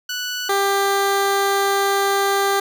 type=tone pair in turn; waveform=15% pulse; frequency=1481 / 396.1 Hz; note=F#6 / G4; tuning=+1 / +18 cents; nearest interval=octave + major seventh; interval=2283 cents; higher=first; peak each=-17 / -10 dBFS; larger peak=second; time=0.09-0.49 / 0.49-2.6 s; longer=second; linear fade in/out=5 ms; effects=none